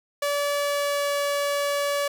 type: tone with pitch glide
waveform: sawtooth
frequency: 575 to 571.7 Hz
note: D5 to D5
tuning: -37 to -47 cents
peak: -19 dBFS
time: 0.22-2.08 s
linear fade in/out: 5 ms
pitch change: -10 cents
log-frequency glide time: 0.55-1.12 s
effects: none